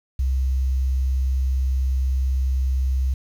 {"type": "tone with quantisation", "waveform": "sine", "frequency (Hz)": 65.41, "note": "C2", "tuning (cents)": 0, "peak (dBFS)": -18, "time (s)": [0.19, 3.14], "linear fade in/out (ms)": 5, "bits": 8, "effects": []}